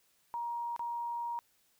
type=tone with dropouts; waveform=sine; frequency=944 Hz; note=A#5; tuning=22 cents sharp; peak=-34 dBFS; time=0.34-1.39 s; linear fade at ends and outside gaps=0 ms; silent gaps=0.763-0.794 s; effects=white hiss -71 dBFS RMS until 1.79 s